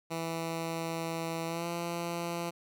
10% pulse tone with pitch glide, 164.81 to 170.72 Hz, E3 to F3, 0 to -39 cents, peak -25 dBFS, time 0.1-2.51 s, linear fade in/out 20 ms, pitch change +61 cents, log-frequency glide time 1.46-1.67 s, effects none

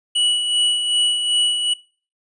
square tone with tremolo, 2940 Hz, F#7, 12 cents flat, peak -15 dBFS, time 0.15-1.74 s, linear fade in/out 10 ms, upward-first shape sine, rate 2.6 Hz, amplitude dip 50%, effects noise-tail reverb RT60 0.4 s tail -21 dB re dry + resampled to 24000 Hz

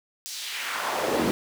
brown noise with high-pass filter sweep, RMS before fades -28 dBFS, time 0.26-1.31 s, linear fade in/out 0 ms, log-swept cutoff 5800 to 240 Hz, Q 1.6, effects none

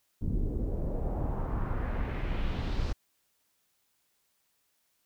brown noise with low-pass filter sweep, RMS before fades -31 dBFS, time 0.21-2.93 s, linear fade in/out 10 ms, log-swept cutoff 270 to 5200 Hz, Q 1.7, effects white hiss -74 dBFS RMS until 5.05 s

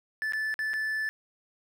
triangle tone with dropouts, 1748 Hz, A6, 12 cents flat, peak -26 dBFS, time 0.22-1.09 s, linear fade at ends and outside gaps 0 ms, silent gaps 0.323-0.334 / 0.541-0.591 / 0.734-0.739 s, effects none

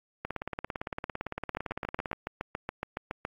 two click trains, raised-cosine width 0.5 ms, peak -18 / -17 dBFS, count 34 / 13, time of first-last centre 0.25-2.114 / 1.57-3.251 s, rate 17.7 / 7.14 Hz, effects AAC 64 kbps

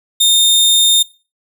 sawtooth tone, 3645 Hz, A#7, 40 cents flat, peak -5 dBFS, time 0.2-1.03 s, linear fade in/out 10 ms, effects noise-tail reverb RT60 0.3 s tail -17 dB re dry

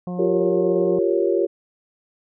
harmonic tone, 179.1 Hz, F3, 44 cents sharp, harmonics 1 / 2 / 3 / 4 / 5 / 6, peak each -26 / -36 / -36 / -38 / -48 / -44 dBFS, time 0.07-0.99 s, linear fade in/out 2 ms
sine chord, G half-diminished seventh, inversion third, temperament equal, 349.2 / 392 / 466.2 / 554.4 Hz, F4 / G4 / Bb4 / Db5, 0 / 0 / 0 / 0 cents, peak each -21 / -21 / -24 / -24 dBFS, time 0.18-1.47 s, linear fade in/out 20 ms
effects none

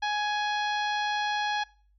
harmonic tone with a mistuned harmonic, 835 Hz, G#5, 9 cents sharp, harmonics 1 / 2 / 3 / 4 / 5 / 6 / 7, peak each -28 / -32 / -39 / -37 / -40 / -46 / -46 dBFS, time 0.02-1.64 s, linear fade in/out 10 ms, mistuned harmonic 7, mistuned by -34 cents, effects noise-tail reverb RT60 0.4 s tail -22 dB re dry + added 50 Hz sine -61 dBFS peak until 1.98 s

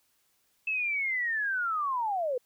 sine linear sweep, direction down, 2637 to 475.7 Hz, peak -27 dBFS, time 0.67-2.38 s, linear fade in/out 5 ms, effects white hiss -71 dBFS RMS until 2.45 s

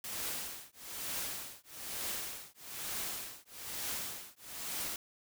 white noise with tremolo, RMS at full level -37 dBFS, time 0.04-4.96 s, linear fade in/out 2 ms, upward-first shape triangle, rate 1.1 Hz, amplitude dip 100%, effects none

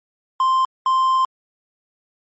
triangle tone bursts at uneven times, 1046 Hz, C6, 1 cent flat, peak -12 dBFS, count 2, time 0.4-0.65 / 0.86-1.25 s, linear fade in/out 2 ms, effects MP3 32 kbps

